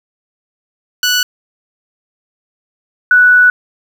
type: tone pair in turn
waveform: 15% pulse / sine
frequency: 1479 / 1479 Hz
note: F#6 / F#6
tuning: -1 / -1 cents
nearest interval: unison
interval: 0 cents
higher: neither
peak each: -4 dBFS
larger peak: neither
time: 1.03-1.23 / 3.11-3.5 s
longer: second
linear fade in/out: 2 ms
effects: 7-bit